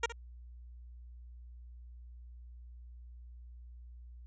10% pulse tone with echo, 466.2 Hz, A#4, in tune, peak -20 dBFS, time 0.03-0.06 s, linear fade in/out 5 ms, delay 64 ms, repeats 1, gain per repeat -13 dB, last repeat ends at 0.124 s, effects added 60 Hz sine -48 dBFS peak until 4.26 s + resampled to 16000 Hz

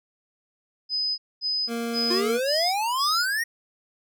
sine tone bursts, 5020 Hz, D#8, 15 cents sharp, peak -23 dBFS, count 5, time 0.89-3.26 s, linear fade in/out 50 ms, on 290 ms, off 230 ms
25% pulse tone, 233.1 Hz, A#3, in tune, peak -23 dBFS, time 1.67-2.4 s, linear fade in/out 50 ms
square exponential sweep, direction up, 345.9 to 1911 Hz, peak -24 dBFS, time 2.1-3.44 s, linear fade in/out 10 ms
effects none

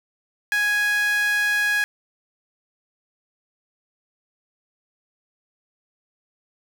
sawtooth tone with high-pass filter, 830.6 Hz, G#5, in tune, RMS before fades -21 dBFS, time 0.52-1.84 s, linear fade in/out 0 ms, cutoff 1800 Hz, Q 6.9, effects 7-bit

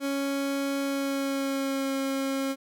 30% pulse tone with pitch glide, 277.2 to 270.9 Hz, C#4 to C#4, 0 to -40 cents, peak -24 dBFS, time 0-2.56 s, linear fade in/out 50 ms, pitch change -40 cents, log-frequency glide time 0.8-1.94 s, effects none

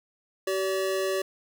square tone pair together, 382.3 / 572.8 Hz, G4 / D5, -43 / -43 cents, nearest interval perfect fifth, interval 700 cents, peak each -28 / -30 dBFS, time 0.47-1.22 s, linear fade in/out 5 ms, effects none

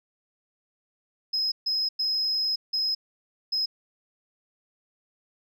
sine tone bursts at uneven times, 5110 Hz, D#8, 45 cents sharp, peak -22 dBFS, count 5, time 1.33-1.52 / 1.66-1.89 / 1.99-2.56 / 2.73-2.95 / 3.52-3.66 s, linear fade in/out 10 ms, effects tanh soft clip ceiling -20 dBFS

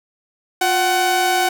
sawtooth tone pair together, 355.1 / 751 Hz, F4 / F#5, +29 / +26 cents, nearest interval octave + minor second, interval 1297 cents, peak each -18 / -12 dBFS, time 0.61-1.49 s, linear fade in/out 5 ms, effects none

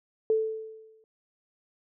sine tone with exponential decay, 440 Hz, A4, in tune, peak -19 dBFS, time 0.3-1.04 s, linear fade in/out 1 ms, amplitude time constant 160 ms, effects none

